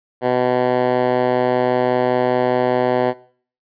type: tone with band-pass filter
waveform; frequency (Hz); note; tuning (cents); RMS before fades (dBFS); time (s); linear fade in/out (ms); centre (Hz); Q
10% pulse; 125.1; B2; +23; -17; 0.21-3.14; 50; 630; 0.94
effects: noise-tail reverb RT60 0.5 s tail -20 dB re dry + resampled to 11025 Hz